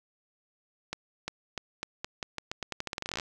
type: accelerating click train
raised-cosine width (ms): 0.2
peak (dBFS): -16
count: 23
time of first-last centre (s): 0.93-3.198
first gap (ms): 350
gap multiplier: 0.85
effects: none